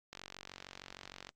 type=click train; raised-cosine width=0.2 ms; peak=-28 dBFS; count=55; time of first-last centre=0.13-1.291 s; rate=46.5 Hz; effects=Opus 48 kbps